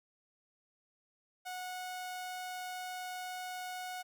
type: tone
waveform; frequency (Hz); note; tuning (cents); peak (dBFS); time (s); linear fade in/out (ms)
sawtooth; 733; F#5; -16; -36; 1.45-4.03; 20
effects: none